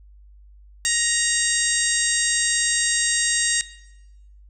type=harmonic tone; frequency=939 Hz; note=A#5; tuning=12 cents sharp; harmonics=2 / 3 / 4 / 5 / 6 / 7 / 8 / 9; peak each=-26 / -30 / -28 / -30 / -30 / -27 / -26 / -25 dBFS; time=0.85-3.61 s; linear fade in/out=0 ms; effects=noise-tail reverb RT60 0.9 s tail -17 dB re dry + added 50 Hz sine -45 dBFS peak until 4.49 s